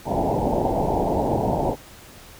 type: low-pass noise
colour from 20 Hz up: white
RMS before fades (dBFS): -22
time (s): 0.05-1.76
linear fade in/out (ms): 50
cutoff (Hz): 910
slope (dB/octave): 96
effects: pink hiss -45 dBFS RMS until 2.39 s